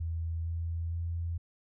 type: tone with pitch steps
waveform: sine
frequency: 82.41 / 83.42 / 84.43 Hz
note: E2 / E2 / E2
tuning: 0 / +21 / +42 cents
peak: -31 dBFS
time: 0-1.38 s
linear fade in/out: 10 ms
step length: 460 ms
effects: none